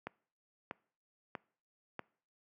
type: click train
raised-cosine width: 0.5 ms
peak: -24 dBFS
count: 4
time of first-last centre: 0.07-1.993 s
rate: 1.56 Hz
effects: noise-tail reverb RT60 0.5 s tail -24 dB re dry + high-pass 150 Hz 12 dB/octave